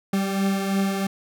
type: beating tone pair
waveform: 40% pulse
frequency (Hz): 194.8 / 197.8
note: G3 / G3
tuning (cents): -11 / +16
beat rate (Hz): 3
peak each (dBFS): -21 / -28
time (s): 0.13-1.07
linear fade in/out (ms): 5
effects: none